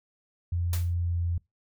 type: tone with pitch glide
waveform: sine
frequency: 86.6 to 85.9 Hz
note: F2 to F2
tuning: -14 to -28 cents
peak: -25 dBFS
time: 0.52-1.38 s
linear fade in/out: 5 ms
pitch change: -14 cents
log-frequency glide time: 0.97-1.17 s
type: noise with exponential decay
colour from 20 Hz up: white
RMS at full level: -33 dBFS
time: 0.73-0.94 s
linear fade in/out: 2 ms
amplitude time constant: 44 ms
effects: noise-tail reverb RT60 0.2 s tail -24 dB re dry